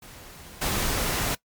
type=noise with level steps; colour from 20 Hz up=pink; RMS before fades=-45 / -26 dBFS; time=0.02-1.35 s; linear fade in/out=5 ms; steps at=0.61 s; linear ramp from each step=10 ms; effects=noise-tail reverb RT60 0.1 s tail -20 dB re dry + MP3 96 kbps